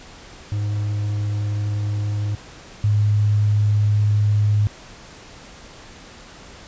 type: tone pair in turn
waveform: triangle / sine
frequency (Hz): 103.83 / 104.35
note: G#2 / G#2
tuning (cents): 0 / +9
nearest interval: unison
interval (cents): 9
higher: second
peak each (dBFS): -18 / -14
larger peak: second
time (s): 0.52-2.35 / 2.84-4.67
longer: neither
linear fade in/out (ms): 0
effects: pink hiss -42 dBFS RMS until 6.67 s + resampled to 16000 Hz